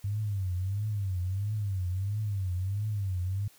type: tone with vibrato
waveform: sine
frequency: 98 Hz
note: G2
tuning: in tune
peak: -28 dBFS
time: 0.04-3.48 s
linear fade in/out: 5 ms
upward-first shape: triangle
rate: 1.5 Hz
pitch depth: 180 cents each way
effects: white hiss -59 dBFS RMS until 3.58 s